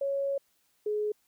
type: tone pair in turn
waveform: sine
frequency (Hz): 554.4 / 421.3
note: C#5 / G#4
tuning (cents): 0 / +25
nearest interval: perfect fourth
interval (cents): 475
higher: first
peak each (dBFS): -27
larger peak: neither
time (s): 0.01-0.38 / 0.86-1.12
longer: first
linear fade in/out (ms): 5
effects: white hiss -71 dBFS RMS until 1.27 s